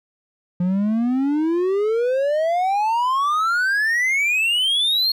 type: exponential sweep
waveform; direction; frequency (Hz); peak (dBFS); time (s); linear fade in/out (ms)
triangle; up; 174.61 to 4325; -15; 0.6-5.12; 5
effects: none